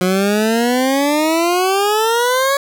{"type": "exponential sweep", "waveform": "20% pulse", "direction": "up", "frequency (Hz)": [180, 563], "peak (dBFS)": -8, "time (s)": [0.01, 2.57], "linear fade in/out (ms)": 2, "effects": []}